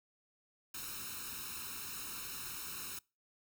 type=noise with comb filter; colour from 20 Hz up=white; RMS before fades=-44 dBFS; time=0.74-2.99 s; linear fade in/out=5 ms; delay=0.75 ms; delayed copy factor=+0.85; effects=noise-tail reverb RT60 0.3 s tail -25 dB re dry